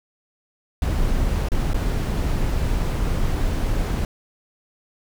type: noise with dropouts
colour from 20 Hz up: brown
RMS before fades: -21 dBFS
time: 0.82-4.05 s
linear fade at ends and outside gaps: 1 ms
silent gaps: 1.486-1.518 / 1.734-1.744 s
effects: none